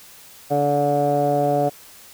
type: tone with low-pass filter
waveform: 15% pulse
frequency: 144.3 Hz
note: D3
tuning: 30 cents flat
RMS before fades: -19 dBFS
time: 0.5-1.7 s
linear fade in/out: 20 ms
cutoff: 680 Hz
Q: 9.4
effects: white hiss -45 dBFS RMS until 2.13 s